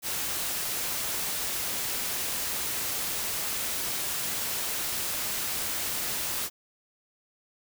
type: noise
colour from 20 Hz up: white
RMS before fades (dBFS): -31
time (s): 0.02-6.5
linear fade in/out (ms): 50
effects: none